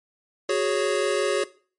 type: chord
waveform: square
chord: F# suspended second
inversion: none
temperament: equal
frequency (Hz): 370 / 415.3 / 554.4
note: F#4 / G#4 / C#5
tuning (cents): 0 / 0 / 0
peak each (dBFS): -26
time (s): 0.49-1.44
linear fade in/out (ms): 5
effects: noise-tail reverb RT60 0.4 s tail -18 dB re dry + MP3 48 kbps